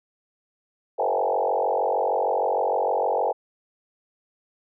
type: tone with frequency modulation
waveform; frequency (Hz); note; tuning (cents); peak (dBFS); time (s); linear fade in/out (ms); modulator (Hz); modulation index
sine; 659.3; E5; 0; -20; 0.98-3.33; 20; 46.5; 4.7
effects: none